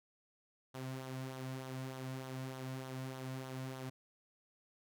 sawtooth tone with flanger, 130.81 Hz, C3, in tune, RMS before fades -44 dBFS, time 0.74-3.9 s, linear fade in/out 10 ms, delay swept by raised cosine 0.4 to 2.5 ms, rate 3.3 Hz, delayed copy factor -0.5, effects none

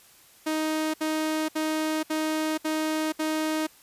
sawtooth tone bursts, 312.3 Hz, D#4, 7 cents sharp, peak -21 dBFS, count 6, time 0.46-3.67 s, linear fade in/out 10 ms, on 480 ms, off 66 ms, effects white hiss -55 dBFS RMS until 3.82 s + resampled to 32000 Hz

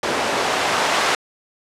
white noise with band-pass filter sweep, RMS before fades -20 dBFS, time 0.03-1.15 s, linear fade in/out 2 ms, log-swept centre 500 to 1000 Hz, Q 0.71, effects low-pass 9000 Hz 12 dB/octave

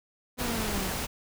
sawtooth linear sweep, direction down, 251.1 to 180 Hz, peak -29 dBFS, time 0.37-0.92 s, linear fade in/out 50 ms
pink noise, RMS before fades -32 dBFS, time 0.38-1.07 s, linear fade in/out 20 ms
effects none

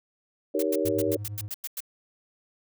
sine chord, Eb dominant seventh, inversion none, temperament just, 311.1 / 388.9 / 466.7 / 560 Hz, Eb4 / G4 / Bb4 / Db5, 0 / -14 / +2 / +18 cents, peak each -29 dBFS, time 0.54-1.17 s, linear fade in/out 10 ms
blue noise bursts, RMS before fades -33 dBFS, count 10, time 0.59-1.805 s, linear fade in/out 5 ms, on 36 ms, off 95 ms
triangle tone with tremolo, 103.7 Hz, G#2, 2 cents flat, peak -29 dBFS, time 0.85-1.48 s, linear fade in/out 0 ms, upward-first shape triangle, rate 8.8 Hz, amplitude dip 75%
effects none

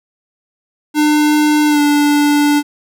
square tone with pitch glide, 300.4 to 292.4 Hz, D4 to D4, +39 to -7 cents, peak -10 dBFS, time 0.94-2.63 s, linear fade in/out 50 ms, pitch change -46 cents, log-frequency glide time 1.68-1.8 s, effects none

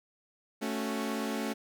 sawtooth chord, F# minor, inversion first, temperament equal, 220 / 277.2 / 370 Hz, A3 / C#4 / F#4, 0 / 0 / 0 cents, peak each -30 / -32 / -36 dBFS, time 0.61-1.54 s, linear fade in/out 20 ms, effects none

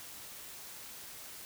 silence, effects white hiss -48 dBFS RMS until 1.45 s

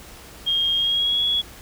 sine tone with pitch glide, 3235 to 3361 Hz, G#7 to G#7, -46 to +20 cents, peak -18 dBFS, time 0.46-1.42 s, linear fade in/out 20 ms, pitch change +66 cents, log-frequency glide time 0.76-1.24 s, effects added 60 Hz sine -48 dBFS peak until 1.61 s + pink hiss -43 dBFS RMS until 1.61 s

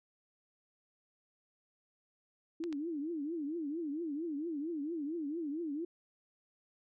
sine tone with vibrato, 311.1 Hz, D#4, in tune, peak -35 dBFS, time 2.6-5.85 s, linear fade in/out 5 ms, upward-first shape triangle, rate 4.4 Hz, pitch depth 220 cents each way
clicks, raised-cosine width 0.2 ms, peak -30 dBFS, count 2, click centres 2.639 / 2.727 s
effects none

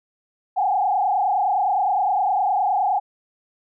sine tone with frequency modulation, 784 Hz, G5, in tune, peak -17 dBFS, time 0.56-3 s, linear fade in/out 20 ms, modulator 29.7 Hz, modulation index 2, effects none

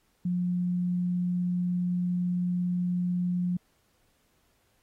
sine tone, 178.2 Hz, F3, 35 cents sharp, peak -25 dBFS, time 0.25-3.57 s, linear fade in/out 5 ms, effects pink hiss -70 dBFS RMS until 4.82 s + AAC 48 kbps

